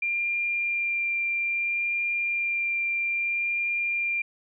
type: tone with vibrato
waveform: sine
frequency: 2386 Hz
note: D7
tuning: 27 cents sharp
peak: -24 dBFS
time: 0.02-4.22 s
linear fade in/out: 5 ms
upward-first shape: sine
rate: 0.61 Hz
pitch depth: 8 cents each way
effects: none